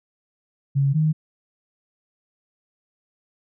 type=tone pair in turn; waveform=sine; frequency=138.59 / 155.56 Hz; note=C#3 / D#3; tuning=0 / 0 cents; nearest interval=major second; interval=200 cents; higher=second; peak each=-16 dBFS; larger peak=neither; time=0.75-0.94 / 0.94-1.13 s; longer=neither; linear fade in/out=20 ms; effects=none